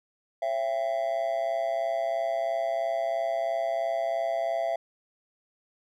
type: tone with amplitude modulation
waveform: triangle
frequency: 670 Hz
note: E5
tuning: 28 cents sharp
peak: -20 dBFS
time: 0.42-4.76 s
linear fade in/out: 5 ms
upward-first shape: sine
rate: 123 Hz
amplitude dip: 80%
effects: none